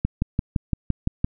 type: click train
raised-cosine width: 5 ms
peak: -8 dBFS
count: 8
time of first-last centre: 0.05-1.245 s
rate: 5.86 Hz
effects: none